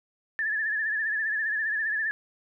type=tone with vibrato; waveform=sine; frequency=1740 Hz; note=A6; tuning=20 cents flat; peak=-25 dBFS; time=0.39-2.11 s; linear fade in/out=0 ms; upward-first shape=sine; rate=15 Hz; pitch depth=68 cents each way; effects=none